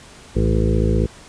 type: harmonic tone with a mistuned harmonic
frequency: 55.2 Hz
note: A1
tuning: 6 cents sharp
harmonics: 1 / 2 / 3 / 4 / 6 / 7 / 8 / 9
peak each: -18 / -21 / -23 / -24 / -26 / -26 / -27 / -28 dBFS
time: 0.35-1.07 s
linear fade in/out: 20 ms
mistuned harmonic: 1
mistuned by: +130 cents
effects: pink hiss -43 dBFS RMS until 1.28 s + resampled to 22050 Hz